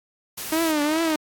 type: noise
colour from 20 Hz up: white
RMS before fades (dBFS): -32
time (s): 0.37-0.72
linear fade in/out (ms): 10
type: tone with vibrato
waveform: sawtooth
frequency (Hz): 311.1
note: D#4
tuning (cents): 0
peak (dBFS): -16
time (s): 0.52-1.16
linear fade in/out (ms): 5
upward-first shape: triangle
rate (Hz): 2.5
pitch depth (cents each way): 130
effects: AAC 64 kbps